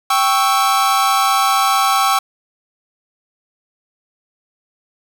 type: chord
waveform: 45% pulse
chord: C# diminished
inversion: second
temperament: equal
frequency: 784 / 1108.7 / 1318.5 Hz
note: G5 / C#6 / E6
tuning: 0 / 0 / 0 cents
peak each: -17 dBFS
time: 0.1-2.19 s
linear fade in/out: 5 ms
effects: none